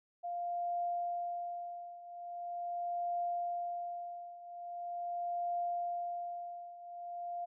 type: tone with tremolo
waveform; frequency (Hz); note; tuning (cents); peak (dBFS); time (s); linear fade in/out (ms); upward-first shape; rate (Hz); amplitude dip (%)
sine; 698.5; F5; 0; -32; 0.23-7.46; 20; triangle; 0.42; 85
effects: none